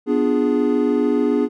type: chord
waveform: triangle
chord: B diminished seventh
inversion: none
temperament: equal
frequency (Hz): 246.9 / 293.7 / 349.2 / 415.3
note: B3 / D4 / F4 / Ab4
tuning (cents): 0 / 0 / 0 / 0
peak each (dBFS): -18 / -18 / -24 / -18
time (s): 0.06-1.49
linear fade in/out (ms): 50
effects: none